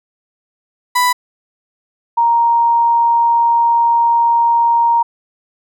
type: tone pair in turn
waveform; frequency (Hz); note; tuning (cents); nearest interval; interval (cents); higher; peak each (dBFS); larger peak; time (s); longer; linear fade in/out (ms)
35% pulse / sine; 990 / 934.4; B5 / A#5; +4 / +4; minor second; 100; first; -9; neither; 0.95-1.13 / 2.17-5.03; second; 10
effects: none